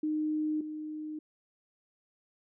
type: tone pair in turn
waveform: sine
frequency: 307.1 / 307.1 Hz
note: D#4 / D#4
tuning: -23 / -23 cents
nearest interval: unison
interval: 0 cents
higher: neither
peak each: -28 / -36 dBFS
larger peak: first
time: 0.03-0.61 / 0.61-1.19 s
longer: neither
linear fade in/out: 5 ms
effects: none